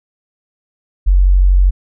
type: tone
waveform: sine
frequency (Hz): 46.25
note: F#1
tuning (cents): 0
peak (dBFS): -6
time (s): 1.06-1.71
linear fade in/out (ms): 20
effects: none